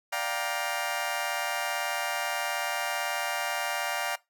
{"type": "chord", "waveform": "20% pulse", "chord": "G minor seventh", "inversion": "second", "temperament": "just", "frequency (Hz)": [588, 705.6, 784, 940.8], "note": ["D5", "F5", "G5", "Bb5"], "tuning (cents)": [2, 18, 0, 16], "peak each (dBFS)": [-31, -29, -30, -30], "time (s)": [0.12, 4.16], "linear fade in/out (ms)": 10, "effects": ["noise-tail reverb RT60 0.2 s tail -20 dB re dry"]}